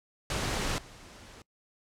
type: noise with level steps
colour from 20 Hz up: pink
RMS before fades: -31 / -50 dBFS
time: 0.3-1.42 s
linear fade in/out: 2 ms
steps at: 0.78 s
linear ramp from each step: 2 ms
effects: noise-tail reverb RT60 0.1 s tail -23 dB re dry + low-pass 8000 Hz 12 dB/octave